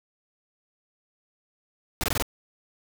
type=noise bursts; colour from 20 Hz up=pink; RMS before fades=-26 dBFS; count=5; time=2.01-2.224 s; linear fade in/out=0 ms; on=26 ms; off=21 ms; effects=none